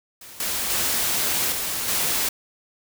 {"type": "noise with level steps", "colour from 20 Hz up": "white", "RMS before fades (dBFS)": [-42, -26, -23, -27, -23], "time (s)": [0.21, 2.29], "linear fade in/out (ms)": 5, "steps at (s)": [0.4, 0.7, 1.52, 1.88], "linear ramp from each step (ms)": 2, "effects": []}